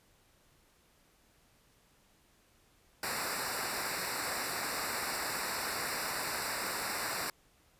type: noise with comb filter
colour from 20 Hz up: pink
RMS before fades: -36 dBFS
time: 3.03-7.3 s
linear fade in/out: 2 ms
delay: 0.31 ms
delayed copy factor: -1
effects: pink hiss -67 dBFS RMS until 7.79 s + resampled to 32000 Hz